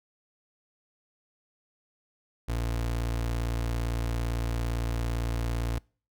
30% pulse tone, 57.7 Hz, A#1, 17 cents flat, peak -25 dBFS, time 2.48-5.79 s, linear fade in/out 10 ms, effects noise-tail reverb RT60 0.4 s tail -26 dB re dry

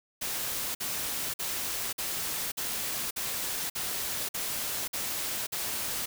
white noise bursts, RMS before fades -33 dBFS, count 10, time 0.21-6.06 s, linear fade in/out 10 ms, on 540 ms, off 50 ms, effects none

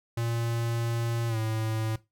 square tone with pitch glide, 116.54 to 110.51 Hz, A#2 to A2, 0 to +8 cents, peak -28 dBFS, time 0.17-1.96 s, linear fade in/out 5 ms, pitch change -92 cents, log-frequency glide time 1.28-1.37 s, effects noise-tail reverb RT60 0.2 s tail -17 dB re dry

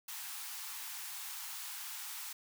white high-pass noise, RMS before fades -44 dBFS, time 0.08-2.33 s, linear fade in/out 5 ms, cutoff 770 Hz, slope 96 dB/octave, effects none

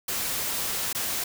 white noise with dropouts, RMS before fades -29 dBFS, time 0.08-1.24 s, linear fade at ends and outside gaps 5 ms, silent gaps 0.929-0.948 s, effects none

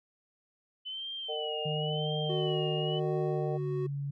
sine tone with vibrato, 3000 Hz, F#7, 23 cents sharp, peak -36 dBFS, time 0.85-3 s, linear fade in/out 20 ms, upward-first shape sine, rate 0.94 Hz, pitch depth 100 cents each way
harmonic tone, 152 Hz, D#3, 40 cents flat, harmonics 3 / 4 / 5, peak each -36 / -38 / -40 dBFS, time 1.28-3.58 s, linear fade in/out 20 ms
sine tone with pitch glide, 153 to 141.11 Hz, D#3 to C#3, -29 to +31 cents, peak -32 dBFS, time 1.65-4.11 s, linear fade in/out 10 ms, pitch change -140 cents, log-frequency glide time 3.19-3.86 s
triangle tone with tremolo, 370 Hz, F#4, in tune, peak -29 dBFS, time 2.29-3.87 s, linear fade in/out 10 ms, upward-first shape sine, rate 1.4 Hz, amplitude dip 40%
effects none

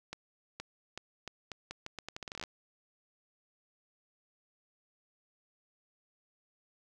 accelerating click train, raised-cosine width 0.2 ms, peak -23 dBFS, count 19, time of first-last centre 0.13-2.438 s, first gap 470 ms, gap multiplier 0.8, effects none

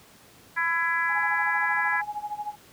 harmonic tone, 334.1 Hz, E4, 23 cents sharp, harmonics 3 / 4 / 5 / 6 / 7, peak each -29 / -34 / -25 / -30 / -38 dBFS, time 0.56-2.02 s, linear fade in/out 20 ms
sine tone with tremolo, 835 Hz, G#5, 9 cents sharp, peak -27 dBFS, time 1.08-2.56 s, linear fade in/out 50 ms, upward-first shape sine, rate 13 Hz, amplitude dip 85%
effects pink hiss -53 dBFS RMS until 2.72 s + high-pass 80 Hz 12 dB/octave

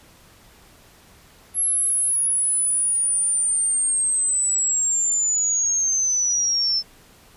sine linear sweep, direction down, 11175 to 5274 Hz, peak -18 dBFS, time 1.54-6.83 s, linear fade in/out 50 ms, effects pink hiss -51 dBFS RMS until 7.36 s + resampled to 32000 Hz

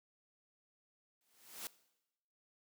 white noise with exponential growth, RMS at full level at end -42 dBFS, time 1.21-1.67 s, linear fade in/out 0 ms, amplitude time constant 98 ms, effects noise-tail reverb RT60 0.9 s tail -19 dB re dry + high-pass 150 Hz 12 dB/octave

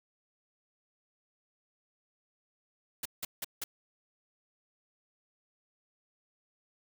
white noise bursts, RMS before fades -36 dBFS, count 4, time 3.03-3.64 s, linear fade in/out 5 ms, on 25 ms, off 170 ms, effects none

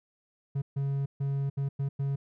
triangle tone bursts at uneven times, 138.59 Hz, C#3, in tune, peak -25 dBFS, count 6, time 0.55-0.62 / 0.76-1.06 / 1.2-1.5 / 1.57-1.69 / 1.79-1.89 / 1.99-2.16 s, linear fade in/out 10 ms, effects none

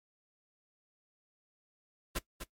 pink noise with echo, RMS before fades -34 dBFS, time 2.15-2.19 s, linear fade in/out 10 ms, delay 250 ms, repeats 1, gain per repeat -8 dB, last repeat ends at 2.44 s, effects noise-tail reverb RT60 0.1 s tail -18 dB re dry + MP3 64 kbps

